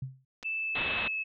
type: tone with exponential decay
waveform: sine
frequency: 131.7 Hz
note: C3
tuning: 12 cents sharp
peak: -30 dBFS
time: 0.02-0.25 s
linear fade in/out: 5 ms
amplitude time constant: 50 ms
type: clicks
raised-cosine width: 0.2 ms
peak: -26 dBFS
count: 2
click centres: 0.428 / 0.432 s
type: tone with pitch glide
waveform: sine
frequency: 2637 to 2599 Hz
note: E7 to E7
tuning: 0 to -25 cents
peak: -30 dBFS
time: 0.44-1.24 s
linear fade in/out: 20 ms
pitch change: -25 cents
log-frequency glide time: 0.55-1.04 s
type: low-pass noise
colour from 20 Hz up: white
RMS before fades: -35 dBFS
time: 0.75-1.08 s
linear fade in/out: 5 ms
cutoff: 3800 Hz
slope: 96 dB/octave
effects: none